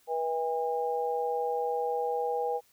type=harmonic tone; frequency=161.9 Hz; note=E3; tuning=31 cents flat; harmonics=3 / 4 / 5; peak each=-30 / -39 / -31 dBFS; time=0.07-2.61 s; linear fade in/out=50 ms; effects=white hiss -65 dBFS RMS until 2.72 s